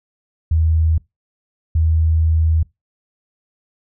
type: tone bursts at uneven times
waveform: sine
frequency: 80.2 Hz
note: E2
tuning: 47 cents flat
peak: -12 dBFS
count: 2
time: 0.51-0.98 / 1.75-2.63 s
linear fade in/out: 5 ms
effects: noise-tail reverb RT60 0.2 s tail -23 dB re dry